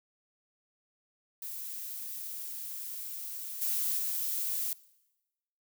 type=noise with level steps; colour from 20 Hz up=violet; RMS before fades=-40 / -31 / -33 dBFS; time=1.42-4.73 s; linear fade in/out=2 ms; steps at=3.61 / 3.98 s; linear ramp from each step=10 ms; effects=noise-tail reverb RT60 1.0 s tail -21 dB re dry